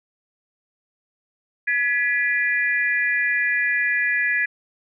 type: tone cluster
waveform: sine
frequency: 1688 / 1970 / 2398 Hz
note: G#6 / B6 / D7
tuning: +28 / -5 / +36 cents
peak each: -21 / -22 / -28 dBFS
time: 1.67-4.46 s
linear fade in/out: 10 ms
effects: none